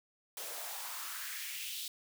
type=noise with high-pass filter sweep; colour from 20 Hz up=white; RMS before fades=-42 dBFS; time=0.37-1.88 s; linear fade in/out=2 ms; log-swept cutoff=460 to 3700 Hz; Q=2.6; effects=none